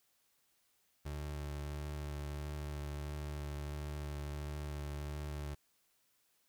30% pulse tone with vibrato, 73.42 Hz, D2, in tune, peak -37 dBFS, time 1.05-5.55 s, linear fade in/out 10 ms, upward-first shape sine, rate 1.5 Hz, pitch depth 16 cents each way, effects white hiss -75 dBFS RMS until 6.48 s

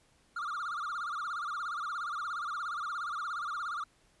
triangle tone with vibrato, 1282 Hz, E6, 49 cents flat, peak -32 dBFS, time 0.36-3.84 s, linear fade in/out 5 ms, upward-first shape sine, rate 17 Hz, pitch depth 190 cents each way, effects pink hiss -67 dBFS RMS until 4.2 s + resampled to 24000 Hz

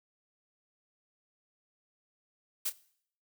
blue noise with echo, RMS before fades -32 dBFS, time 2.65-2.7 s, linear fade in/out 10 ms, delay 28 ms, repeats 1, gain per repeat -14 dB, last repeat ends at 2.728 s, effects noise-tail reverb RT60 0.6 s tail -19 dB re dry

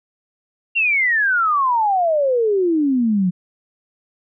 sine exponential sweep, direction down, 2794 to 174.61 Hz, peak -14 dBFS, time 0.75-3.31 s, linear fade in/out 20 ms, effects none

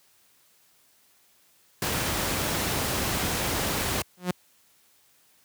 pink noise, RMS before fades -27 dBFS, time 1.82-4.02 s, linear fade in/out 2 ms
sawtooth tone with exponential growth, 179.8 Hz, F#3, 49 cents flat, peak -17 dBFS, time 4.17-4.31 s, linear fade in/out 5 ms, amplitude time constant 30 ms
effects white hiss -62 dBFS RMS until 5.44 s + high-pass 60 Hz 12 dB/octave

